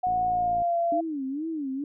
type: tone with pitch glide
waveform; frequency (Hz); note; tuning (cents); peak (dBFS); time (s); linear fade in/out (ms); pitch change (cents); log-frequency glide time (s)
sine; 731 to 682; F#5 to F5; -21 to -41; -22; 0.03-1.01; 10; -120; 0.27-0.77
type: click train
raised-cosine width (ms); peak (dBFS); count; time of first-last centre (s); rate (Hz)
3; -30; 32; 0.07-0.62; 56.4
type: tone with vibrato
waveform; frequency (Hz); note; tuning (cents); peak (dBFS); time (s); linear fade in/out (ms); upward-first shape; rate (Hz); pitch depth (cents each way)
sine; 293.7; D4; 0; -28; 0.92-1.84; 2; sine; 2.2; 190
effects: none